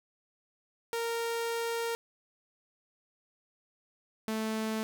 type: tone pair in turn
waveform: sawtooth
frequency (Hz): 463.4 / 219.5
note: A#4 / A3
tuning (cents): -10 / -4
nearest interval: octave + minor second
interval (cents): 1294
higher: first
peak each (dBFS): -27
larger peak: neither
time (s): 0.93-1.95 / 4.28-4.83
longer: first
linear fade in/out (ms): 0
effects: none